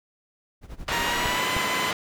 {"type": "noise with tremolo", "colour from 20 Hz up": "brown", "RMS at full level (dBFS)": -34, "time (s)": [0.61, 1.37], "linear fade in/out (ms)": 50, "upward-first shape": "sine", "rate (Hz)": 11, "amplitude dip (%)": 85}
{"type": "band-pass noise", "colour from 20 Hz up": "white", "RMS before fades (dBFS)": -28, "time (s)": [0.88, 1.93], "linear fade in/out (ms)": 2, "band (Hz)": [120, 2500], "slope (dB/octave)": 12}
{"type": "tone with pitch glide", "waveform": "20% pulse", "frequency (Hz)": [940, 1013.3], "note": ["A#5", "B5"], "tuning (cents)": [14, 44], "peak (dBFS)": -22, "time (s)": [0.92, 1.91], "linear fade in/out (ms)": 2, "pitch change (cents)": 130, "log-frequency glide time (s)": [1.02, 1.49]}
{"type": "clicks", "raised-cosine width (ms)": 5, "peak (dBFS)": [-23, -18], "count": 2, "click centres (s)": [1.257, 1.566]}
{"effects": []}